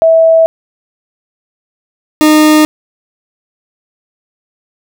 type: tone pair in turn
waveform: sine / 40% pulse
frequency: 652 / 306.7 Hz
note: E5 / D#4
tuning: -19 / -25 cents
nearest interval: octave + minor second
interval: 1306 cents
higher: first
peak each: -3 dBFS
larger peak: neither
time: 0.02-0.46 / 2.21-2.65 s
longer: neither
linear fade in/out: 0 ms
effects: none